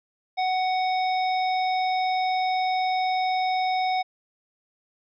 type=harmonic tone; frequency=744 Hz; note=F#5; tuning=9 cents sharp; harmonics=1 / 3 / 5 / 7; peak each=-22 / -32 / -36 / -39 dBFS; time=0.37-4.03 s; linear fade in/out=20 ms; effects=none